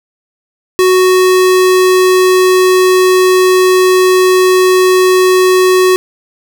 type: tone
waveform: square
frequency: 370 Hz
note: F#4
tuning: in tune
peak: -6 dBFS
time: 0.79-5.96 s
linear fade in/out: 0 ms
effects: none